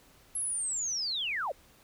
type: linear sweep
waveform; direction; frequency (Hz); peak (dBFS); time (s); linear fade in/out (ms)
sine; down; 11175 to 473.8; -30; 0.35-1.52; 5
effects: pink hiss -60 dBFS RMS until 1.83 s